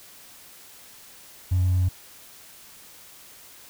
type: tone with hard clipping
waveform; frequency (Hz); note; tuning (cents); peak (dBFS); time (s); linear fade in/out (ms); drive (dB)
triangle; 91; F#2; -28; -18; 1.51-1.89; 10; 2
effects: white hiss -48 dBFS RMS until 3.69 s